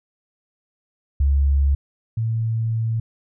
sine tone pair in turn, 69.7 / 112.94 Hz, C#2 / A2, +10 / +46 cents, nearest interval minor sixth, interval 836 cents, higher second, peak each -14 / -19 dBFS, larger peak first, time 1.2-1.75 / 2.17-3 s, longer second, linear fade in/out 5 ms, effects none

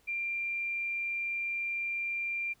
sine tone, 2378 Hz, D7, 21 cents sharp, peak -31 dBFS, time 0.07-2.54 s, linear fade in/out 20 ms, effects pink hiss -67 dBFS RMS until 2.6 s

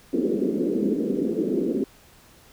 white band-pass noise, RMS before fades -24 dBFS, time 0.13-1.84 s, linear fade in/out 2 ms, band 190 to 440 Hz, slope 48 dB/octave, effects pink hiss -53 dBFS RMS until 2.52 s

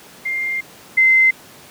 sine tone pair in turn, 2107 / 2070 Hz, C7 / C7, +12 / -19 cents, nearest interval unison, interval 31 cents, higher first, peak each -19 / -9 dBFS, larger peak second, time 0.25-0.61 / 0.97-1.31 s, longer first, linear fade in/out 10 ms, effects pink hiss -42 dBFS RMS until 1.7 s + high-pass 150 Hz 12 dB/octave

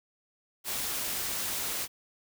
white noise, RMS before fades -33 dBFS, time 0.64-1.88 s, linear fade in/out 50 ms, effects none

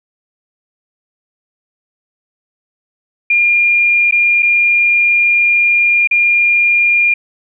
sine tone with dropouts, 2409 Hz, D7, 43 cents sharp, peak -8 dBFS, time 3.3-7.14 s, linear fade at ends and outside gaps 5 ms, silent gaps 4.111-4.123 / 4.424-4.428 / 6.074-6.111 s, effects none

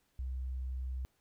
sine tone, 64.3 Hz, C2, 30 cents flat, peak -35 dBFS, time 0.19-1.05 s, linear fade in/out 0 ms, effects pink hiss -75 dBFS RMS until 1.2 s

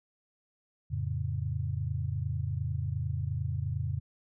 sine chord, F augmented, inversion none, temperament equal, 87.31 / 110 / 138.59 Hz, F2 / A2 / C#3, 0 / 0 / 0 cents, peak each -34 dBFS, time 0.9-4 s, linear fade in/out 20 ms, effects none

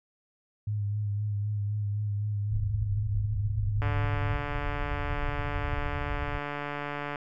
sine tone with vibrato, 103.6 Hz, G#2, 4 cents flat, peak -27 dBFS, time 0.67-4.34 s, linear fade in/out 5 ms, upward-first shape sine, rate 3.9 Hz, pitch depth 34 cents each way
pink low-pass noise, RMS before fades -33 dBFS, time 2.51-6.39 s, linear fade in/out 10 ms, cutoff 130 Hz, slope 96 dB/octave
click train, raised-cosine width 0.5 ms, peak -19 dBFS, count 485, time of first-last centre 3.82-7.158 s, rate 145 Hz
effects none

